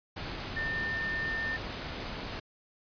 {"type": "tone in noise", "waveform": "sine", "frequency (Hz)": 1800, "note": "A6", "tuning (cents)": 39, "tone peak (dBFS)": -31, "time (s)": [0.56, 1.57], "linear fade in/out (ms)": 10, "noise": "pink", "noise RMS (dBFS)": -38, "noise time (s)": [0.16, 2.4], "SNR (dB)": 4, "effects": ["resampled to 11025 Hz"]}